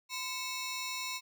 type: ring-modulated tone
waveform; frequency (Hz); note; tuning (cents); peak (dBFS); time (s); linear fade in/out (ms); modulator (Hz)
15% pulse; 1613; G6; +49; -26; 0.09-1.21; 50; 591
effects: none